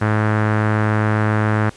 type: tone with low-pass filter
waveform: sawtooth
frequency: 107.3 Hz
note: A2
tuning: 43 cents flat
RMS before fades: -17 dBFS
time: 0.01-1.7 s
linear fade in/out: 10 ms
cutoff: 1600 Hz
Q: 2.5
effects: pink hiss -44 dBFS RMS until 1.76 s + resampled to 22050 Hz